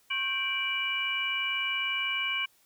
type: tone cluster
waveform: sine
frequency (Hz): 1087 / 1567 / 2339 / 2935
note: C#6 / G6 / D7 / F#7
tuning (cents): -34 / -1 / -8 / -15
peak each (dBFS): -38 / -39 / -30 / -32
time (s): 0.1-2.46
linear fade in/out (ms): 10
effects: white hiss -65 dBFS RMS until 2.65 s